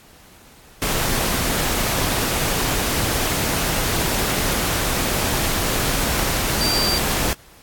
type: tone in noise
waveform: sine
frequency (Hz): 4700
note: D8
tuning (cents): +1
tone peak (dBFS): -20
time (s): 6.61-6.98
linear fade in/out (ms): 0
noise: pink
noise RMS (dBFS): -21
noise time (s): 0.82-7.33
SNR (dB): -2
effects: pink hiss -48 dBFS RMS until 7.62 s + AAC 64 kbps